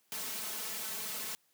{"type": "noise with comb filter", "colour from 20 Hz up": "white", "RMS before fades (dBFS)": -39, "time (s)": [0.12, 1.35], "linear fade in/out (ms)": 0, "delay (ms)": 4.6, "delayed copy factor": 1, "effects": ["white hiss -72 dBFS RMS until 1.53 s", "high-pass 100 Hz 12 dB/octave"]}